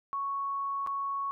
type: tone with dropouts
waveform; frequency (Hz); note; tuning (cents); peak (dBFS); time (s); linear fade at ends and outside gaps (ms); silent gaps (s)
sine; 1109; C#6; 0; -30; 0.13-1.31; 0; 0.864-0.872
effects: none